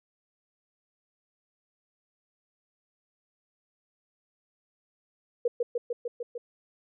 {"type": "tone with echo", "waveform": "sine", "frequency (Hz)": 479.8, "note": "A#4", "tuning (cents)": 50, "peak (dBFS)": -21, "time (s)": [5.45, 5.48], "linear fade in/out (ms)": 5, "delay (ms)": 150, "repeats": 6, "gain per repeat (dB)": -2, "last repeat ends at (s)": 6.38, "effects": []}